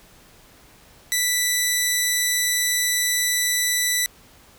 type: tone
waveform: 10% pulse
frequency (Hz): 1975.5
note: B6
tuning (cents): 0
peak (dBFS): -10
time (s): 1.12-4.06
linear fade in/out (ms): 0
effects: pink hiss -51 dBFS RMS until 4.58 s